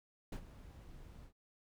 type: noise with ADSR envelope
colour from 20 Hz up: brown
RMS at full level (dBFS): -39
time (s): 0.32-1.33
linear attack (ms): 6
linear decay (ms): 75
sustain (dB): -15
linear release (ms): 93
effects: none